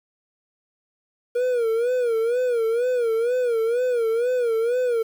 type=tone with vibrato; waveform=triangle; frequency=475.3 Hz; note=A#4; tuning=34 cents sharp; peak=-17 dBFS; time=1.35-5.03 s; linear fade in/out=10 ms; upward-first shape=sine; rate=2.1 Hz; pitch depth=110 cents each way; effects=8-bit